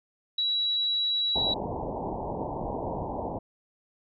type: tone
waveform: sine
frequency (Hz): 3903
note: B7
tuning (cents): -21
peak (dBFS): -24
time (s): 0.38-1.54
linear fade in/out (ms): 5
type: low-pass noise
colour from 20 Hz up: white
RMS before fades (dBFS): -33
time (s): 1.35-3.39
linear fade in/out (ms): 10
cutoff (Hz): 960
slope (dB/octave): 96
type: clicks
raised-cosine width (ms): 3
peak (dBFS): -25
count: 3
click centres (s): 2.64 / 2.876 / 3.02
effects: none